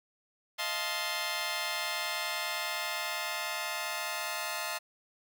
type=chord; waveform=10% pulse; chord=F dominant seventh; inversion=third; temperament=just; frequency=628.6 / 698.5 / 873.1 / 1047.7 Hz; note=Eb5 / F5 / A5 / C6; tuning=+18 / 0 / -14 / +2 cents; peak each=-30 dBFS; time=0.58-4.79 s; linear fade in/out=20 ms; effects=none